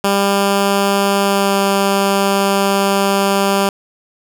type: tone with pitch glide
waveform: 10% pulse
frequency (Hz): 198.8 to 197.43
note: G3 to G3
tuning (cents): +25 to +13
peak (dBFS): -4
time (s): 0.04-3.69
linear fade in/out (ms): 2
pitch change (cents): -12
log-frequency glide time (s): 1.22-1.57
effects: none